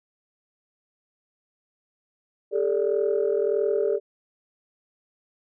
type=tone cluster; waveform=sine; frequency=401.8 / 443.4 / 582 Hz; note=G4 / A4 / D5; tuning=+43 / +13 / -16 cents; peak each=-23 / -24 / -27 dBFS; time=2.51-4 s; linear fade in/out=50 ms; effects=tanh soft clip ceiling -13 dBFS